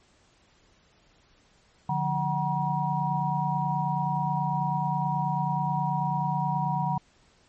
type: tone cluster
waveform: sine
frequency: 147 / 176.3 / 751 / 957 Hz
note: D3 / F3 / F#5 / A#5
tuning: +2 / +17 / +26 / +45 cents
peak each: -29 / -32 / -31 / -28 dBFS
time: 1.89-6.98 s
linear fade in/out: 5 ms
effects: pink hiss -62 dBFS RMS until 7.48 s + MP3 32 kbps